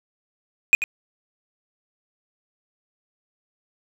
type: tone with echo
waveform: triangle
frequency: 2477 Hz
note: D#7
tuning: 8 cents flat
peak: -8 dBFS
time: 0.73-0.75 s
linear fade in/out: 0 ms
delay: 89 ms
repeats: 1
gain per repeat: -11 dB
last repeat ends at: 0.839 s
effects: none